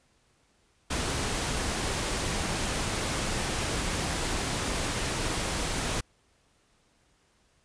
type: noise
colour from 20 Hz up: pink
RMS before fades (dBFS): -30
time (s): 0.9-6.01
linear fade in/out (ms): 10
effects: pink hiss -67 dBFS RMS until 7.64 s + resampled to 22050 Hz